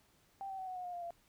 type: tone with pitch steps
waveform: sine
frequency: 784 / 769.2 / 754.7 / 740.4 / 726.4 / 712.7 / 699.3 / 686.1 Hz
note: G5 / G5 / F#5 / F#5 / F#5 / F5 / F5 / F5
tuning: 0 / -33 / +34 / +1 / -32 / +35 / +2 / -31 cents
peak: -40 dBFS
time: 0.41-1.106 s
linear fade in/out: 0 ms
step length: 87 ms
effects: pink hiss -70 dBFS RMS until 1.28 s